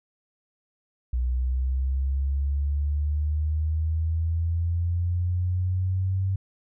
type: linear sweep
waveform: sine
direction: up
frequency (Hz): 61.1 to 96.1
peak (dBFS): -22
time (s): 1.13-6.36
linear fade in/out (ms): 5
effects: none